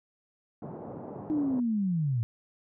pink band-pass noise, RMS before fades -41 dBFS, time 0.62-1.6 s, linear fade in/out 2 ms, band 120 to 840 Hz, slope 24 dB/octave
sine linear sweep, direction down, 311.1 to 108.9 Hz, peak -25 dBFS, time 1.3-2.23 s, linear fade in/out 0 ms
effects none

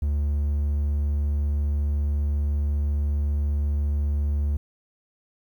triangle tone, 72.7 Hz, D2, 17 cents flat, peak -19 dBFS, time 0.02-4.57 s, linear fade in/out 5 ms, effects 10-bit

